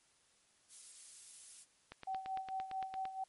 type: noise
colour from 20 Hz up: violet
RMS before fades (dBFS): -49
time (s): 0.68-1.66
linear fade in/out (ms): 50
type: click train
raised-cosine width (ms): 0.3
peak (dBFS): -31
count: 11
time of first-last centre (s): 1.92-3.054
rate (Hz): 8.82
type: tone with tremolo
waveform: sine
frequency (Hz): 764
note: G5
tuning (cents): -45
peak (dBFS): -36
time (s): 2.07-3.24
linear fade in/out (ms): 5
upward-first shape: sine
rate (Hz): 4.5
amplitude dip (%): 70
effects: white hiss -71 dBFS RMS until 3.28 s + MP3 48 kbps